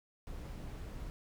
brown noise, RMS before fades -44 dBFS, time 0.27-1.1 s, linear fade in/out 0 ms, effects none

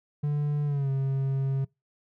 triangle tone with pitch glide, 146.83 to 135.42 Hz, D3 to C#3, 0 to -40 cents, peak -22 dBFS, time 0.23-1.65 s, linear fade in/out 10 ms, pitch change -140 cents, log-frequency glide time 0.65-0.9 s, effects noise-tail reverb RT60 0.2 s tail -23 dB re dry

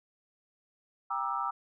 sine chord, E half-diminished seventh, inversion first, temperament just, 791.1 / 949.3 / 1186.7 / 1318.5 Hz, G5 / Bb5 / D6 / E6, +16 / +31 / +18 / 0 cents, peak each -37 / -36 / -35 / -34 dBFS, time 1.1-1.51 s, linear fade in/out 10 ms, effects none

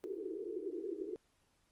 pink band-pass noise, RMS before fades -42 dBFS, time 0.04-1.16 s, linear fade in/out 0 ms, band 320 to 440 Hz, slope 96 dB/octave, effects pink hiss -75 dBFS RMS until 1.71 s + Opus 32 kbps

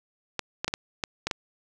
clicks, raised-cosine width 0.2 ms, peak -10 dBFS, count 7, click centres 0.393 / 0.645 / 0.68 / 0.739 / 1.038 / 1.27 / 1.312 s, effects none

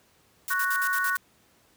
blue noise with tremolo, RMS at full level -33 dBFS, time 0.48-1.17 s, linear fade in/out 0 ms, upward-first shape square, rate 8.9 Hz, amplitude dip 80%
harmonic tone, 370 Hz, F#4, in tune, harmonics 3 / 4 / 5, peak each -30 / -25 / -33 dBFS, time 0.5-1.17 s, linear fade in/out 10 ms
effects pink hiss -62 dBFS RMS until 1.76 s + high-pass 80 Hz 12 dB/octave

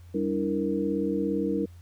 sine tone cluster, 195.5 / 289.4 / 326.8 / 465.5 Hz, G3 / D4 / E4 / A#4, -4 / -25 / -15 / -2 cents, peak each -30 dBFS, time 0.14-1.66 s, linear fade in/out 10 ms, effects added 87 Hz sine -45 dBFS peak until 1.81 s + pink hiss -62 dBFS RMS until 1.81 s

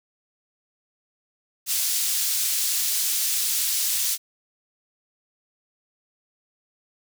pink high-pass noise, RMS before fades -24 dBFS, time 1.66-4.18 s, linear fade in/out 50 ms, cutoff 5100 Hz, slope 12 dB/octave, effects none

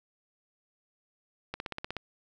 click train, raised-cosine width 0.3 ms, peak -19 dBFS, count 8, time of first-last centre 1.54-1.967 s, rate 16.4 Hz, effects none

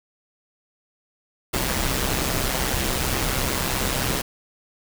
pink noise with amplitude modulation, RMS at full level -21 dBFS, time 1.53-4.22 s, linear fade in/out 10 ms, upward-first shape sine, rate 131 Hz, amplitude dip 65%, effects none

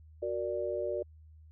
sine chord, Gb augmented, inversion none, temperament equal, 370 / 466.2 / 587.3 Hz, Gb4 / Bb4 / D5, 0 / 0 / 0 cents, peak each -36 / -37 / -34 dBFS, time 0.22-1.03 s, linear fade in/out 10 ms, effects added 78 Hz sine -52 dBFS peak until 1.51 s

